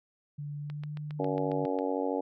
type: tone with pitch glide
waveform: sine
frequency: 145.9 to 149.57 Hz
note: D3 to D3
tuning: -11 to +32 cents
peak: -35 dBFS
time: 0.38-1.66 s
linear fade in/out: 10 ms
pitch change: +43 cents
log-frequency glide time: 0.58-0.93 s
type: click train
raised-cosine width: 0.3 ms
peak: -30 dBFS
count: 9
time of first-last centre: 0.7-1.788 s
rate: 7.35 Hz
type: harmonic tone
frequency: 93.7 Hz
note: F#2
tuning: 22 cents sharp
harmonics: 3 / 4 / 5 / 6 / 7 / 8 / 9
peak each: -33 / -38 / -33 / -36 / -40 / -41 / -38 dBFS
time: 1.19-2.21 s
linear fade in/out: 10 ms
effects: none